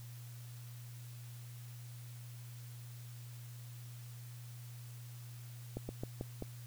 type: slowing click train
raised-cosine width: 2 ms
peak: -26 dBFS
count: 5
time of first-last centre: 5.77-6.423 s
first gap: 120 ms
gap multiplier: 1.21
effects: added 120 Hz sine -47 dBFS peak until 6.66 s + white hiss -59 dBFS RMS until 6.66 s